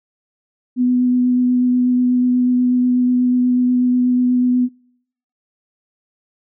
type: tone with vibrato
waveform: sine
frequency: 248.9 Hz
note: B3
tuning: 14 cents sharp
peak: -12 dBFS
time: 0.76-4.69 s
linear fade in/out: 50 ms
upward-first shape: sine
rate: 8.2 Hz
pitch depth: 10 cents each way
effects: noise-tail reverb RT60 0.7 s tail -25 dB re dry